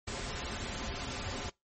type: noise with comb filter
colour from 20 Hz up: pink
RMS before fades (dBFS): -38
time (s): 0.07-1.5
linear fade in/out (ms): 10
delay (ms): 6.3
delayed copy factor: -0.5
effects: noise-tail reverb RT60 0.2 s tail -24 dB re dry + MP3 32 kbps